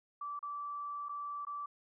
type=tone with dropouts; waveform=sine; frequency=1161 Hz; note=D6; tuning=20 cents flat; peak=-38 dBFS; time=0.21-1.66 s; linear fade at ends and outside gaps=5 ms; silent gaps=0.392-0.427 / 1.086-1.092 / 1.451-1.468 s; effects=none